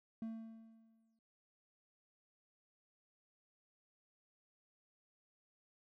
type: tone with exponential decay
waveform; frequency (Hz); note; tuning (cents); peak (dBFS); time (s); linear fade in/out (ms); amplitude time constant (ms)
triangle; 224.4; A3; +34; -37; 0.22-1.19; 2; 210
effects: noise-tail reverb RT60 0.1 s tail -25 dB re dry